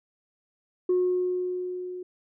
sine tone with level ramp, 362.9 Hz, F#4, 34 cents flat, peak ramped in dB -18 to -34 dBFS, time 0.89-2.03 s, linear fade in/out 5 ms, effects tanh soft clip ceiling -17 dBFS

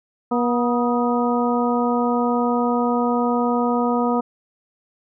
harmonic tone with a mistuned harmonic, 240.9 Hz, B3, 43 cents flat, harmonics 1 / 2 / 3 / 4 / 5, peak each -20 / -23 / -25 / -26 / -27 dBFS, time 0.31-4.21 s, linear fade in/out 10 ms, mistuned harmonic 5, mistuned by +58 cents, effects none

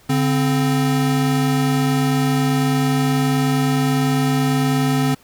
square tone pair together, 143.05 / 261.6 Hz, D3 / C4, -45 / 0 cents, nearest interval minor seventh, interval 1045 cents, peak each -19 dBFS, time 0.09-5.15 s, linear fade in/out 10 ms, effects pink hiss -51 dBFS RMS until 5.23 s

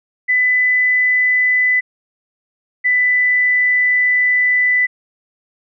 sine tone pair in turn, 2000 / 1991.7 Hz, B6 / B6, +21 / +14 cents, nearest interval unison, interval 7 cents, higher first, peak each -11 dBFS, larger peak neither, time 0.28-1.81 / 2.84-4.87 s, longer second, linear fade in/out 20 ms, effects none

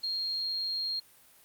sine tone, 4233 Hz, C8, 19 cents sharp, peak -30 dBFS, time 0.03-1 s, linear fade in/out 10 ms, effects white hiss -59 dBFS RMS until 1.44 s + Opus 48 kbps

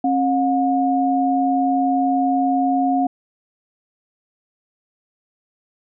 sine tone pair together, 269.7 / 720 Hz, C#4 / F#5, -47 / -47 cents, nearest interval octave + perfect fourth, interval 1700 cents, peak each -18 dBFS, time 0.04-3.07 s, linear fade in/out 5 ms, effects none

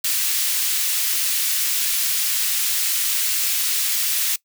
white high-pass noise, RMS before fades -21 dBFS, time 0.04-4.36 s, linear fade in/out 5 ms, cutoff 2200 Hz, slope 12 dB/octave, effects noise-tail reverb RT60 0.1 s tail -21 dB re dry

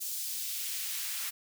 white noise with high-pass filter sweep, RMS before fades -36 dBFS, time 0-1.31 s, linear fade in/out 20 ms, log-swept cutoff 5300 to 1500 Hz, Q 0.86, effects none

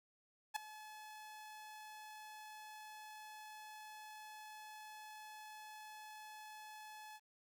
sawtooth tone with ADSR envelope, 857 Hz, A5, 46 cents flat, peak -30 dBFS, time 0.54-7.2 s, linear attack 22 ms, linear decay 3 ms, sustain -18 dB, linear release 45 ms, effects 12-bit

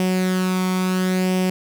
sawtooth tone with flanger, 185 Hz, F#3, in tune, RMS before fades -20 dBFS, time 0-1.5 s, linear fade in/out 2 ms, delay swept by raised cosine 0.36 to 0.89 ms, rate 0.73 Hz, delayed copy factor +0.5, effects none

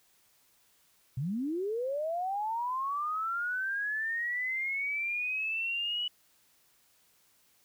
sine linear sweep, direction up, 118.2 to 2960 Hz, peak -30 dBFS, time 1.17-6.08 s, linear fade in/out 5 ms, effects white hiss -67 dBFS RMS until 7.64 s

